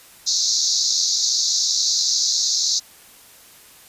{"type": "band-pass noise", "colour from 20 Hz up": "white", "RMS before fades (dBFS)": -20, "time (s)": [0.26, 2.8], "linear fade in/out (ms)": 20, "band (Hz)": [3900, 6700], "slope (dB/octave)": 96, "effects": ["white hiss -47 dBFS RMS until 3.88 s", "resampled to 32000 Hz"]}